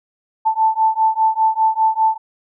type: beating tone pair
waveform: sine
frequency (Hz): 880 / 885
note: A5 / A5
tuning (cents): 0 / +10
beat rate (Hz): 5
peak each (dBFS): -16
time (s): 0.45-2.18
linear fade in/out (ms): 20
effects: none